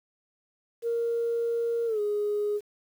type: tone with pitch glide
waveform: sine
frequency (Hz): 466.2 to 415.3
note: A#4 to G#4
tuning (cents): 0 to 0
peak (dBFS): -24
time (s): 0.82-2.61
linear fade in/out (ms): 50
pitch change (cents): -200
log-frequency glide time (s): 1.86-2
effects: tanh soft clip ceiling -20 dBFS + 9-bit